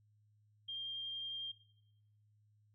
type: tone with vibrato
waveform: sine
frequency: 3198 Hz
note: G7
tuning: 34 cents sharp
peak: -40 dBFS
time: 0.68-1.52 s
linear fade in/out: 10 ms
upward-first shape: triangle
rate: 11 Hz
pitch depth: 8 cents each way
effects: noise-tail reverb RT60 0.9 s tail -20 dB re dry + added 105 Hz sine -68 dBFS peak until 2.74 s